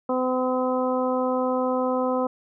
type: harmonic tone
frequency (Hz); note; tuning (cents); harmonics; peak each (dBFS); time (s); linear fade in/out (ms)
255.2; C4; -43; 1 / 2 / 3 / 4 / 5; -26 / -24 / -31 / -30 / -33; 0.09-2.27; 5
effects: none